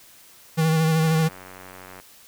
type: tone with vibrato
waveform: square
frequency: 160 Hz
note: D#3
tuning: 49 cents sharp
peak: -18 dBFS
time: 0.57-1.29 s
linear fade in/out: 20 ms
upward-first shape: sine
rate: 13 Hz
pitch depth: 29 cents each way
type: click train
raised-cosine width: 0.5 ms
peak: -26 dBFS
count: 91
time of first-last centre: 1.03-2 s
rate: 92.8 Hz
effects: white hiss -50 dBFS RMS until 2.27 s